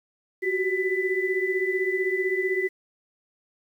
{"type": "tone cluster", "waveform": "sine", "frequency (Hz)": [368.3, 384, 1995], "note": ["F#4", "G4", "B6"], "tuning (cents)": [-8, -36, 17], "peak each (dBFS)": -27, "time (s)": [0.42, 2.69], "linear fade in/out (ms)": 20, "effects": ["9-bit"]}